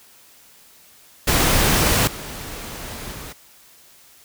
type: noise with level steps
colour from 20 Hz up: pink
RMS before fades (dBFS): -17 / -33 / -35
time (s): 1.27-3.33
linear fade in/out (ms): 10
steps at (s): 2.07 / 3.12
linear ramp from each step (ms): 5
effects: white hiss -50 dBFS RMS until 4.24 s